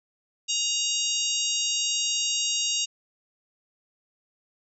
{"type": "harmonic tone", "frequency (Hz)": 941, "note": "A#5", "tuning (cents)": 16, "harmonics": [3, 4, 5, 6, 7, 8], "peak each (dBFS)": [-29, -31, -34, -34, -29, -33], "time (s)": [0.48, 2.86], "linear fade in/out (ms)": 20, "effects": []}